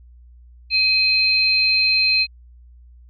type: tone pair together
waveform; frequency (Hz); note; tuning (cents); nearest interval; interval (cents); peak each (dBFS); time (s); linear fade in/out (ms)
sine; 2522 / 4148; D#7 / C8; +23 / -16; major sixth; 861; -17; 0.7-2.27; 50
effects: added 60 Hz sine -43 dBFS peak until 3.09 s